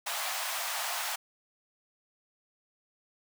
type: high-pass noise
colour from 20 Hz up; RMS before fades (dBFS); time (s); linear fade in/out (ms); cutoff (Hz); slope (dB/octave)
pink; -34; 0.06-1.16; 10; 650; 48
effects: none